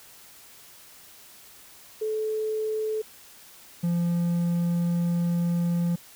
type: tone pair in turn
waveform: sine / triangle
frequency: 433.9 / 172.19 Hz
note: A4 / F3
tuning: -24 / -24 cents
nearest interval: octave + major third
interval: 1600 cents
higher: first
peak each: -25 / -20 dBFS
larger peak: second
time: 2.01-3.02 / 3.83-5.96 s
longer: second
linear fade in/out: 10 ms
effects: white hiss -50 dBFS RMS until 6.15 s